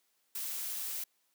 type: noise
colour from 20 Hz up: blue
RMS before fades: -38 dBFS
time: 0.35-1.04 s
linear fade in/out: 5 ms
effects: white hiss -75 dBFS RMS until 1.34 s + high-pass 200 Hz 12 dB/octave